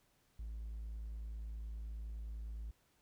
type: tone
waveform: triangle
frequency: 54.9 Hz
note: A1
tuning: 3 cents flat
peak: -39 dBFS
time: 0.39-2.71 s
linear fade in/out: 5 ms
effects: tanh soft clip ceiling -36 dBFS + pink hiss -74 dBFS RMS until 3.01 s